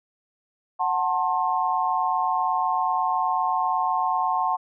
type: chord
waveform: sine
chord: F# diminished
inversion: none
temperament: just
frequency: 740 / 888 / 1065.6 Hz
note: F#5 / A5 / C6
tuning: 0 / +16 / +31 cents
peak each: -25 dBFS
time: 0.79-4.57 s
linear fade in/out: 20 ms
effects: none